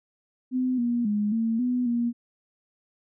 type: tone with pitch steps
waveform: sine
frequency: 254.8 / 238.9 / 208.1 / 226.4 / 248.1 / 237.2 Hz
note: C4 / A#3 / G#3 / A3 / B3 / A#3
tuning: -46 / +43 / +4 / +50 / +8 / +30 cents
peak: -22 dBFS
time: 0.51-2.13 s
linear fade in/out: 50 ms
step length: 270 ms
effects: none